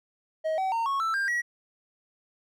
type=tone with pitch steps; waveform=triangle; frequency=633 / 761.5 / 916.1 / 1102.1 / 1325.9 / 1595.1 / 1918.9 Hz; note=D#5 / F#5 / A#5 / C#6 / E6 / G6 / A#6; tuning=+30 / +50 / -30 / -10 / +10 / +30 / +50 cents; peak=-23 dBFS; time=0.44-1.42 s; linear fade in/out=20 ms; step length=140 ms; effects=none